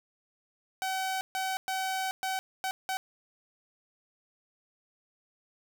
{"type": "tone bursts at uneven times", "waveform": "sawtooth", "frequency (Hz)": 760, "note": "F#5", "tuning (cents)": 46, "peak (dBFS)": -26, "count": 6, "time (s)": [[0.82, 1.21], [1.35, 1.57], [1.68, 2.11], [2.23, 2.39], [2.64, 2.71], [2.89, 2.97]], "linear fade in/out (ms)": 0, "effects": []}